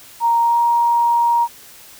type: tone with pitch glide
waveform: sine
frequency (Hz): 932.3 to 941.5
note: A#5 to A#5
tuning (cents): 0 to +17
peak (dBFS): -12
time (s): 0.2-1.48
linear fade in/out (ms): 50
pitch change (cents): +17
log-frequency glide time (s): 0.41-0.58
effects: white hiss -42 dBFS RMS until 1.99 s